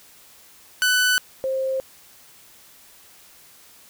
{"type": "tone pair in turn", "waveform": ["sawtooth", "sine"], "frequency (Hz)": [1496, 528.9], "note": ["F#6", "C5"], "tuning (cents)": [19, 19], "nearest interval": "octave + tritone", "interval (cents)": 1800, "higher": "first", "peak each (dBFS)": [-13, -21], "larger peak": "first", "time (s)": [[0.82, 1.18], [1.44, 1.8]], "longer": "neither", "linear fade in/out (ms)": 0, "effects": ["white hiss -50 dBFS RMS until 3.89 s"]}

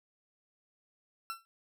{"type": "tone with exponential decay", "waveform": "40% pulse", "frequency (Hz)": 1348, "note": "E6", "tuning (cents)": 38, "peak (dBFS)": -32, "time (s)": [1.3, 1.45], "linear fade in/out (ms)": 0, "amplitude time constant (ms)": 32, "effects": []}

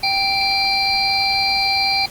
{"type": "harmonic tone with a mistuned harmonic", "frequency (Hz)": 784, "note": "G5", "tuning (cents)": 0, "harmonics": [1, 3, 5, 6], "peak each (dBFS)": [-21, -21, -21, -21], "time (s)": [0.03, 2.06], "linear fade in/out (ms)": 5, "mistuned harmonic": 5, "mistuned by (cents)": 100, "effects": ["pink hiss -37 dBFS RMS until 2.1 s", "Opus 24 kbps"]}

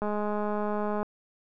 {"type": "click train", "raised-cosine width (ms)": 1, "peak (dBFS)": -18, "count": 212, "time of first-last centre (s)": [0.02, 1.03], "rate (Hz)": 209, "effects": []}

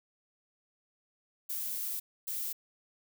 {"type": "noise bursts at uneven times", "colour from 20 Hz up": "violet", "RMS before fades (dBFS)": -36, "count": 2, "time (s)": [[1.49, 2], [2.27, 2.53]], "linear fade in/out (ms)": 10, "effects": []}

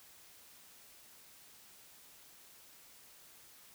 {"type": "silence", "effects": ["white hiss -59 dBFS RMS until 3.74 s"]}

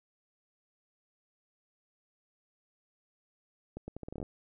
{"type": "accelerating click train", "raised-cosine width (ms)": 2, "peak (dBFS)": -27, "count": 11, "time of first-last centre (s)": [3.77, 4.228], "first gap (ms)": 110, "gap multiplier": 0.78, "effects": []}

